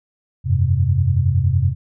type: chord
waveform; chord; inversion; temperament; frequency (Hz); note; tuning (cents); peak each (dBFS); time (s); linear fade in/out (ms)
sine; F suspended second; none; equal; 87.31 / 98 / 130.81; F2 / G2 / C3; 0 / 0 / 0; -18; 0.44-1.75; 50
effects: none

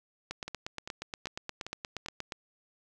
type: two click trains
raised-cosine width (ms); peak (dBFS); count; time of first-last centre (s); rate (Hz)
0.2; -22 / -19; 5 / 18; 0.48-2.061 / 0.31-2.322; 2.53 / 8.45
effects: none

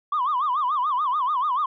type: tone with vibrato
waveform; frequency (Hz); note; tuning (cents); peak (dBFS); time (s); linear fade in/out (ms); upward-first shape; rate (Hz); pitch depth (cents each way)
sine; 1100; C#6; -14; -19; 0.12-1.66; 5; sine; 6.9; 210
effects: tanh soft clip ceiling -17 dBFS

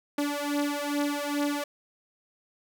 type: beating tone pair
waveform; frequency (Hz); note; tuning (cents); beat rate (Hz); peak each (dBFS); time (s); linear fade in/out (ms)
sawtooth; 288.3 / 290.7; D4 / D4; -32 / -18; 2.4; -26; 0.18-1.64; 5
effects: none

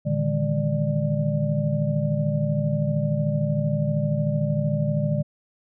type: tone cluster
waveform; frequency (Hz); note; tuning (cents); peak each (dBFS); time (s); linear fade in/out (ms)
sine; 114.5 / 148.4 / 161.4 / 204.3 / 591; A#2 / D3 / E3 / G#3 / D5; -31 / +18 / -36 / -28 / +11; -29 / -23 / -30 / -28 / -29; 0.05-5.23; 20
effects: none

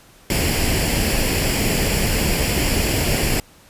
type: noise with comb filter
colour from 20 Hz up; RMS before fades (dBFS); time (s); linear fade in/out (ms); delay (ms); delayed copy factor
pink; -19; 0.3-3.4; 2; 0.4; +0.6
effects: pink hiss -49 dBFS RMS until 3.69 s + resampled to 32000 Hz

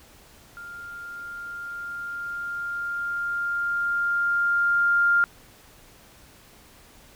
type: tone with level ramp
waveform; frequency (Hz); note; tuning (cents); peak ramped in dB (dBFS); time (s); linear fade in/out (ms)
sine; 1400; F6; +4; -37 to -16; 0.57-5.24; 0
effects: pink hiss -52 dBFS RMS until 7.15 s

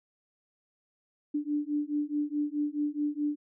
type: beating tone pair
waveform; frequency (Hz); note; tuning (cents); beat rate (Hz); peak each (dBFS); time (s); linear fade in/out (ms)
sine; 292.5 / 297.2; D4 / D4; -7 / +21; 4.7; -31; 1.34-3.36; 10
effects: none

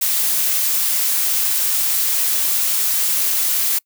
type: noise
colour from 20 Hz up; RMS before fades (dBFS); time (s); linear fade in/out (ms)
blue; -18; 0.01-3.79; 10
effects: noise-tail reverb RT60 0.1 s tail -26 dB re dry

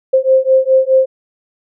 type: beating tone pair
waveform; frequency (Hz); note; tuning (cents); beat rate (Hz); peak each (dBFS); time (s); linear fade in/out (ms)
sine; 523.3 / 528.1; C5 / C5; 0 / +16; 4.8; -11; 0.13-1.06; 10
effects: none

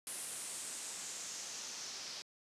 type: noise with low-pass filter sweep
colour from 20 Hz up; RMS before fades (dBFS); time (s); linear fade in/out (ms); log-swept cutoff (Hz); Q
white; -45; 0.07-2.22; 0; 10000 to 5200; 3
effects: high-pass 150 Hz 12 dB/octave + resampled to 32000 Hz

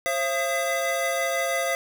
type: tone cluster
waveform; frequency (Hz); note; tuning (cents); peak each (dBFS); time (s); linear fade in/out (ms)
square; 533 / 677 / 1240 / 2025; C5 / E5 / D#6 / B6; +32 / +46 / -6 / +43; -29 / -28 / -34 / -30; 0.06-1.75; 0
effects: none

